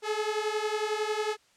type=beating tone pair; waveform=sawtooth; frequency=421.8 / 432.8 Hz; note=G#4 / A4; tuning=+27 / -29 cents; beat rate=11 Hz; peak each=-27 dBFS; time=0.02-1.37 s; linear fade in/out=50 ms; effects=white hiss -64 dBFS RMS until 1.56 s + low-pass 7000 Hz 12 dB/octave